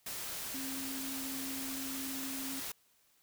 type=tone in noise; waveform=sine; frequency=267.9 Hz; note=C4; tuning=41 cents sharp; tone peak=-41 dBFS; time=0.54-2.6 s; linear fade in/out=5 ms; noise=white; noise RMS=-41 dBFS; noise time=0.06-2.72 s; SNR=-3 dB; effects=white hiss -70 dBFS RMS until 3.22 s